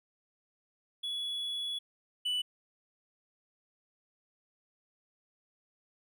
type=tone pair in turn; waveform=triangle; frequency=3389 / 2973 Hz; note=G#7 / F#7; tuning=+34 / +8 cents; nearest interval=major second; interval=226 cents; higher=first; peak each=-32 / -28 dBFS; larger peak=second; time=1.03-1.79 / 2.25-2.42 s; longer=first; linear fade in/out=10 ms; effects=none